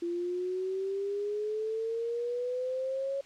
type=exponential sweep; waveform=sine; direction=up; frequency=341 to 554.4 Hz; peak=-30 dBFS; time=0.02-3.21 s; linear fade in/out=5 ms; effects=white hiss -56 dBFS RMS until 3.25 s + low-pass 5000 Hz 12 dB/octave